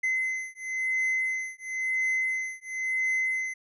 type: beating tone pair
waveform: triangle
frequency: 2050 / 2050.97 Hz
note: C7 / C7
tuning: -36 / -35 cents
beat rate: 0.97 Hz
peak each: -28 dBFS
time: 0.03-3.54 s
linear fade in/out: 10 ms
effects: resampled to 24000 Hz